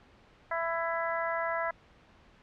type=harmonic tone; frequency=332.6 Hz; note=E4; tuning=16 cents sharp; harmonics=2 / 3 / 4 / 5 / 6; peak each=-33 / -35 / -36 / -37 / -38 dBFS; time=0.51-1.71 s; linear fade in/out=5 ms; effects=pink hiss -59 dBFS RMS until 2.42 s + low-pass 3000 Hz 12 dB/octave